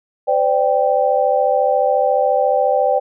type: chord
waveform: sine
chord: C suspended second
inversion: none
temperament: equal with one note detuned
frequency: 513.1 / 587.3 / 784 Hz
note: C5 / D5 / G5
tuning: -34 / 0 / 0 cents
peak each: -17 dBFS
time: 0.27-3 s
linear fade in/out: 20 ms
effects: none